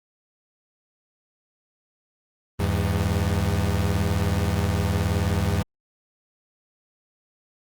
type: beating tone pair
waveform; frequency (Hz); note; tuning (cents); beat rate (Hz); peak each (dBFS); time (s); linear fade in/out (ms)
30% pulse; 81.5 / 100.5; E2 / G2; -19 / +44; 19; -21; 2.59-5.63; 10
effects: Opus 24 kbps